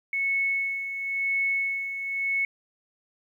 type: tone with tremolo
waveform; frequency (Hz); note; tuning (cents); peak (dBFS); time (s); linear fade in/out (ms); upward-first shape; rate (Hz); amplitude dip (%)
sine; 2203; C#7; -11; -22; 0.13-2.45; 2; sine; 0.96; 60
effects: 10-bit